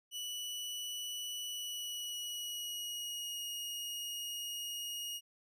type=tone with pitch glide; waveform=sawtooth; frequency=2955 to 2873 Hz; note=F#7 to F7; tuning=-3 to +48 cents; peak=-36 dBFS; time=0.11-5.21 s; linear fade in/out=50 ms; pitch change=-49 cents; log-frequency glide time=1.46-3.45 s; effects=none